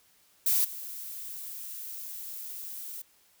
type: noise with level steps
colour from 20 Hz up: violet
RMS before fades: -25 / -40 dBFS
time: 0.46-3.02 s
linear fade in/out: 5 ms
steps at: 0.64 s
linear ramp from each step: 10 ms
effects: white hiss -64 dBFS RMS until 3.4 s